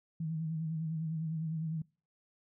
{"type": "tone with vibrato", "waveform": "sine", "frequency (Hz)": 160, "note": "D#3", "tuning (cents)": 49, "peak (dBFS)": -33, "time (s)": [0.2, 1.82], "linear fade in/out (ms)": 5, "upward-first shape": "sine", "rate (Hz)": 9.9, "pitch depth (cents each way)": 51, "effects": ["noise-tail reverb RT60 0.4 s tail -25 dB re dry"]}